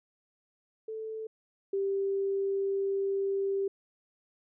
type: tone pair in turn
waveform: sine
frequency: 439.8 / 392.7 Hz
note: A4 / G4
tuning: -1 / +3 cents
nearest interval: major second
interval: 196 cents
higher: first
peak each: -35 / -27 dBFS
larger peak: second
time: 0.88-1.27 / 1.73-3.68 s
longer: second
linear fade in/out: 5 ms
effects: none